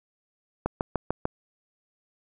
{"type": "click train", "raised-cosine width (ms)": 1, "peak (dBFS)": -11, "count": 5, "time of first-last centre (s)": [0.66, 1.254], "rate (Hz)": 6.73, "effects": []}